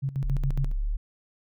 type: tone with tremolo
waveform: sine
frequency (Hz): 136.3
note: C#3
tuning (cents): -29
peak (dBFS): -24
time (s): 0.02-0.72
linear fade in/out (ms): 20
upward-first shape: square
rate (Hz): 7.2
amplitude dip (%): 80
type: exponential two-way sweep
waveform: sine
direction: down then up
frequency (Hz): 38.69 to 31.33 to 38.69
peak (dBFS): -24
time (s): 0.23-0.97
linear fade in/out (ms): 10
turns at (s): 0.55
effects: none